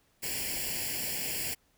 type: noise with comb filter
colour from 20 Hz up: white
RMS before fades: -34 dBFS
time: 0.22-1.55 s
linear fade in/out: 20 ms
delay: 0.4 ms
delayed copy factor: +0.9
effects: pink hiss -69 dBFS RMS until 1.77 s